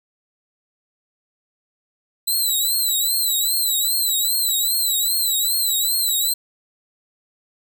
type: tone with vibrato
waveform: 10% pulse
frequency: 3995 Hz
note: B7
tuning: 19 cents sharp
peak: -11 dBFS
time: 2.27-6.34 s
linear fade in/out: 10 ms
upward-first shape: triangle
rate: 2.5 Hz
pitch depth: 120 cents each way
effects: none